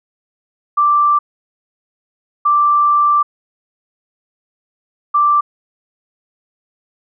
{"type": "tone bursts at uneven times", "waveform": "sine", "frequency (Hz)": 1174.7, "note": "D6", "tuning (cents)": 0, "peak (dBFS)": -9, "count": 3, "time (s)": [[0.77, 1.19], [2.45, 3.23], [5.14, 5.41]], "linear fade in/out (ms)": 10, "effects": []}